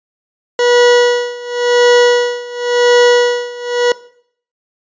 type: tone with tremolo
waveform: 40% pulse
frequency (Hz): 485.2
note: B4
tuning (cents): -31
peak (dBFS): -5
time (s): 0.59-3.92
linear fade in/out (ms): 2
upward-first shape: sine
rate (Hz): 0.93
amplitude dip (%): 90
effects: noise-tail reverb RT60 0.6 s tail -19 dB re dry + resampled to 16000 Hz